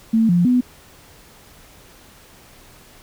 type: tone with pitch steps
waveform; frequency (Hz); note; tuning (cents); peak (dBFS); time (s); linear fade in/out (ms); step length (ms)
sine; 224.2 / 174.8 / 248.7; A3 / F3 / B3; +33 / +2 / +12; -12; 0.13-0.61; 10; 160
effects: pink hiss -47 dBFS RMS until 3.02 s